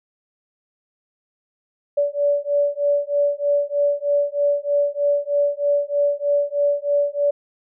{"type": "beating tone pair", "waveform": "sine", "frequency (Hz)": [574, 577.2], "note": ["D5", "D5"], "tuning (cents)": [-40, -30], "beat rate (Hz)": 3.2, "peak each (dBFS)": -20, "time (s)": [1.97, 7.31], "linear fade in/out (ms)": 10, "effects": []}